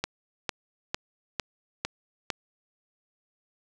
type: click train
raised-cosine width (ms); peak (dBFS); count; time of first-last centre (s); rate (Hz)
0.2; -10; 6; 0.04-2.302; 2.21
effects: none